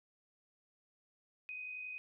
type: tone with amplitude modulation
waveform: sine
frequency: 2503 Hz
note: D#7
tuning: 10 cents sharp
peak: -40 dBFS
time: 1.49-1.98 s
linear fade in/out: 0 ms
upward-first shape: sine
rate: 50.9 Hz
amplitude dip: 40%
effects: none